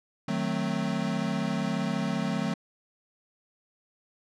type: chord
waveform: square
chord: D# diminished seventh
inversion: none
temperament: equal with one note detuned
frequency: 154.22 / 185 / 220 / 261.6 Hz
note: D#3 / F#3 / A3 / C4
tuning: -15 / 0 / 0 / 0 cents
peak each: -35 / -32 / -32 / -35 dBFS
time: 0.28-2.54 s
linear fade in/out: 5 ms
effects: low-pass 6000 Hz 12 dB/octave